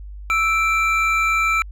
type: tone pair together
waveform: triangle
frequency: 1318.3 / 2349 Hz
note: E6 / D7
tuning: 0 / 0 cents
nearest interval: minor seventh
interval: 1000 cents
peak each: -17 dBFS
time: 0.3-1.62 s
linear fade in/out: 0 ms
effects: added 50 Hz sine -32 dBFS peak until 1.71 s